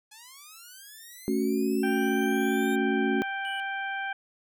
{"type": "linear sweep", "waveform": "5% pulse", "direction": "up", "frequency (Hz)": [830.6, 3700], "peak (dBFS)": -35, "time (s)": [0.11, 2.76], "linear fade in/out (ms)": 10}
{"type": "chord", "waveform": "sine", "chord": "F# minor", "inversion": "first", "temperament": "equal", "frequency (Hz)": [220, 277.2, 370], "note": ["A3", "C#4", "F#4"], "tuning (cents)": [0, 0, 0], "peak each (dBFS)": -28, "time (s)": [1.28, 3.22], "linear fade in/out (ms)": 0}
{"type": "harmonic tone", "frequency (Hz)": 784, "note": "G5", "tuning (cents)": 0, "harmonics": [1, 2, 3, 4], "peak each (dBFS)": [-34, -32, -40, -45], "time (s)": [1.83, 4.13], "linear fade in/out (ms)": 5}
{"type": "tone", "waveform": "triangle", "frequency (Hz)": 2960, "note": "F#7", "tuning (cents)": 0, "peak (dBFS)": -36, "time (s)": [3.45, 3.6], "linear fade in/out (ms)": 0}
{"effects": []}